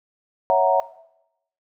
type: chord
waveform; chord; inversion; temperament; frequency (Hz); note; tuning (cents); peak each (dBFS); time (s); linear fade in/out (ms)
sine; F# dominant seventh; second; equal; 554.4 / 659.3 / 740 / 932.3; C#5 / E5 / F#5 / A#5; 0 / 0 / 0 / 0; -20; 0.5-0.8; 0
effects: noise-tail reverb RT60 0.8 s tail -18 dB re dry